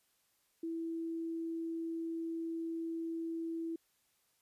sine tone, 329.6 Hz, E4, in tune, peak -36 dBFS, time 0.63-3.76 s, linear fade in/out 5 ms, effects white hiss -75 dBFS RMS until 4.41 s + resampled to 32000 Hz

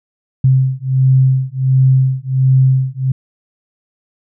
sine beating tone pair, 130.81 / 132.21 Hz, C3 / C3, 0 / +18 cents, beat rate 1.4 Hz, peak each -12 dBFS, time 0.44-3.12 s, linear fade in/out 5 ms, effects none

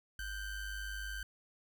square ring-modulated tone, 759 Hz, F#5, 44 cents sharp, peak -37 dBFS, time 0.19-1.23 s, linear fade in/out 2 ms, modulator 809 Hz, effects none

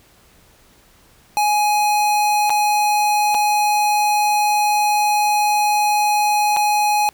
square tone with dropouts, 836 Hz, G#5, 11 cents sharp, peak -15 dBFS, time 1.37-7.09 s, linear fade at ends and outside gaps 0 ms, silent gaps 2.496-2.503 / 3.345-3.349 / 6.564-6.569 s, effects pink hiss -52 dBFS RMS until 7.13 s

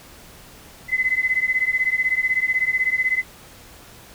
sine beating tone pair, 2024 / 2040 Hz, B6 / C7, +42 / -44 cents, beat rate 16 Hz, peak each -21 dBFS, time 0.88-3.24 s, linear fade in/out 50 ms, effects pink hiss -45 dBFS RMS until 4.14 s

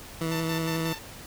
20% pulse tone with vibrato, 162.8 Hz, E3, 21 cents flat, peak -22 dBFS, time 0.21-0.93 s, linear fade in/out 2 ms, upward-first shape square, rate 11 Hz, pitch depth 12 cents each way
10% pulse tone with tremolo, 892 Hz, A5, 23 cents sharp, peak -25 dBFS, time 0.31-0.99 s, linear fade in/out 10 ms, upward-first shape square, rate 5.5 Hz, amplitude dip 60%
effects pink hiss -44 dBFS RMS until 1.26 s

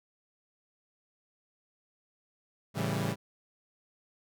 sawtooth chord, A dominant seventh, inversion none, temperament equal, 110 / 138.59 / 164.81 / 196 Hz, A2 / C#3 / E3 / G3, 0 / 0 / 0 / 0 cents, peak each -31 dBFS, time 2.74-3.16 s, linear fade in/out 50 ms, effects none

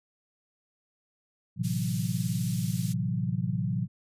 sine chord, F# half-diminished seventh, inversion first, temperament equal with one note detuned, 112.25 / 130.81 / 164.81 / 185 Hz, A2 / C3 / E3 / F#3, +35 / 0 / 0 / 0 cents, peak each -32 dBFS, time 1.56-3.88 s, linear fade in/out 50 ms
white band-pass noise, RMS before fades -43 dBFS, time 1.63-2.94 s, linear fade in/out 20 ms, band 3500 to 12000 Hz, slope 12 dB/octave
effects resampled to 32000 Hz

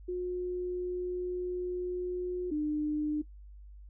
sine tone pair in turn, 360.1 / 301.2 Hz, F#4 / D4, -47 / +44 cents, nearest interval minor third, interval 309 cents, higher first, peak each -31 / -28 dBFS, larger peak second, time 0.08-2.51 / 2.51-3.22 s, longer first, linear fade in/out 10 ms, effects noise-tail reverb RT60 0.1 s tail -18 dB re dry + added 50 Hz sine -47 dBFS peak until 3.89 s

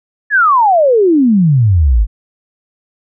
sine exponential sweep, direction down, 1760 to 47.17 Hz, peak -6 dBFS, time 0.3-2.07 s, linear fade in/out 50 ms, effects none

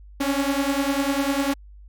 sawtooth beating tone pair, 273 / 283 Hz, C#4 / C#4, -26 / +36 cents, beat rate 10 Hz, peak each -20 dBFS, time 0.2-1.54 s, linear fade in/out 10 ms, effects added 50 Hz sine -42 dBFS peak until 1.88 s

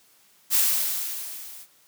blue noise with level ramp, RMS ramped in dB -18 to -44 dBFS, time 0.5-1.67 s, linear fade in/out 50 ms, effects white hiss -59 dBFS RMS until 1.87 s + high-pass 100 Hz 12 dB/octave

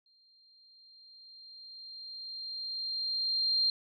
sine tone with exponential growth, 4186 Hz, C8, in tune, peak -24 dBFS, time 0.06-3.7 s, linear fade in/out 2 ms, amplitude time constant 790 ms, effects none

